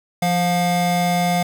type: tone pair together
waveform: square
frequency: 174.5 / 710 Hz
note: F3 / F5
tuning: -1 / +28 cents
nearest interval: 2 octaves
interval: 2429 cents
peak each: -20 dBFS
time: 0.22-1.43 s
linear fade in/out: 5 ms
effects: none